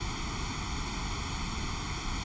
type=noise with comb filter; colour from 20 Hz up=pink; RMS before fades=-34 dBFS; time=0-2.24 s; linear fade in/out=10 ms; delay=0.89 ms; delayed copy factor=+0.95; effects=resampled to 16000 Hz